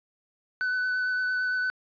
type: tone with vibrato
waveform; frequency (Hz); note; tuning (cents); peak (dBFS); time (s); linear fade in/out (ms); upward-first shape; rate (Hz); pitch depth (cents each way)
triangle; 1501; F#6; +24; -23; 0.61-1.7; 0; triangle; 8.8; 16
effects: resampled to 11025 Hz